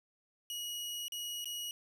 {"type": "tone with dropouts", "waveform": "sawtooth", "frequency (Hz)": 2904, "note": "F#7", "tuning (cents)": -33, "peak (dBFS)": -35, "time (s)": [0.5, 1.71], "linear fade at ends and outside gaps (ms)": 1, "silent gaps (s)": [[1.082, 1.121], [1.444, 1.456]], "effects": []}